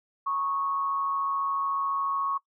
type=tone with amplitude modulation; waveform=sine; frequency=1103 Hz; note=C#6; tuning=9 cents flat; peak=-23 dBFS; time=0.26-2.38 s; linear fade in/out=10 ms; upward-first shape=sine; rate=160 Hz; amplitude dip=55%; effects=noise-tail reverb RT60 0.1 s tail -21 dB re dry